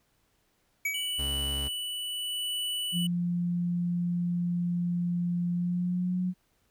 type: tone with exponential decay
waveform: square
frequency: 2275 Hz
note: C#7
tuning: 44 cents sharp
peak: -26 dBFS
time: 0.85-1.28 s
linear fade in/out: 5 ms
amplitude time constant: 92 ms
type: tone with tremolo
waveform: square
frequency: 2965 Hz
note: F#7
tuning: 3 cents sharp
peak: -30 dBFS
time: 0.94-3.07 s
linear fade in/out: 5 ms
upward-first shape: sine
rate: 0.73 Hz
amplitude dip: 30%
type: tone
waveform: 40% pulse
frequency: 70.1 Hz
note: C#2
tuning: 20 cents sharp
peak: -32 dBFS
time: 1.18-1.69 s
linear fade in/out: 20 ms
type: tone with pitch glide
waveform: sine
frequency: 174.61 to 181.92 Hz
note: F3 to F#3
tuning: 0 to -29 cents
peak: -26 dBFS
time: 2.92-6.34 s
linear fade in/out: 50 ms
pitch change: +71 cents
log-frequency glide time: 5.52-6.21 s
effects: pink hiss -71 dBFS RMS until 6.7 s